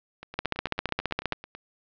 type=two click trains; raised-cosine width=0.3 ms; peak=-24 / -9 dBFS; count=13 / 15; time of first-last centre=0.23-1.55 / 0.39-1.323 s; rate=9.09 / 15 Hz; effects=low-pass 5000 Hz 12 dB/octave